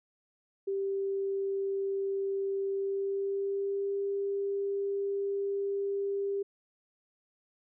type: tone with pitch glide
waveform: sine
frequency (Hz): 392 to 397.9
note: G4 to G4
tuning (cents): 0 to +26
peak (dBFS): -29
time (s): 0.67-6.43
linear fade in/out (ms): 10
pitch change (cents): +26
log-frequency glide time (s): 2.71-3.97
effects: none